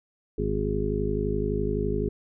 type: harmonic tone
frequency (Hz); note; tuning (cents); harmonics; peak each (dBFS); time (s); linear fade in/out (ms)
51.8; G#1; -4; 1 / 2 / 3 / 4 / 5 / 7 / 8; -30 / -34 / -33 / -34 / -34 / -32 / -29; 0.38-2.09; 5
effects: none